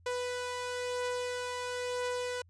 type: beating tone pair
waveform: sawtooth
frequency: 493.9 / 494.9 Hz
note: B4 / B4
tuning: 0 / +4 cents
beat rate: 1 Hz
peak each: -39 / -30 dBFS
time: 0.06-2.42 s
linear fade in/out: 5 ms
effects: added 86 Hz sine -58 dBFS peak until 2.49 s + resampled to 22050 Hz